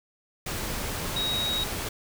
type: tone in noise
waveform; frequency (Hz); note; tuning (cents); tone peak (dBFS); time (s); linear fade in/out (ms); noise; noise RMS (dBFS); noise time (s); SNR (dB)
sine; 3800; A#7; +33; -26; 1.16-1.64; 5; pink; -32; 0.46-1.89; +3
effects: none